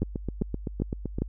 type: two click trains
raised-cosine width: 3 ms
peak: -13 / -17 dBFS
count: 4 / 10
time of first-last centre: 0.02-1.22 / 0.03-1.185 s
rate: 2.5 / 7.79 Hz
effects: added 50 Hz sine -36 dBFS peak until 1.28 s